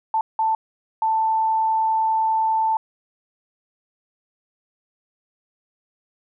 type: tone bursts at uneven times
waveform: sine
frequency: 885 Hz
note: A5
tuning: 10 cents sharp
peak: -17 dBFS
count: 3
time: 0.14-0.21 / 0.39-0.55 / 1.02-2.77 s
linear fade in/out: 2 ms
effects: none